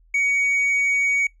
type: tone with tanh clipping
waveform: sine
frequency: 2247 Hz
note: C#7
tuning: 23 cents sharp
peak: -18 dBFS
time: 0.14-1.27 s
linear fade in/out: 5 ms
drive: 3 dB
effects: noise-tail reverb RT60 0.2 s tail -26 dB re dry + added 41 Hz sine -52 dBFS peak until 1.4 s